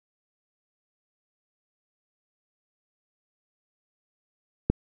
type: click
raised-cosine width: 3 ms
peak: -7 dBFS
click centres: 4.7 s
effects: none